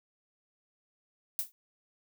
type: noise with exponential decay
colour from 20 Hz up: violet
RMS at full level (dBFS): -28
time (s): 1.39-1.52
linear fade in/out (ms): 0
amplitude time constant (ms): 27
effects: none